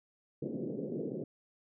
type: band-pass noise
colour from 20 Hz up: white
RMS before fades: -38 dBFS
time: 0.42-1.24 s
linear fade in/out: 5 ms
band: 140 to 490 Hz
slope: 48 dB/octave
effects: none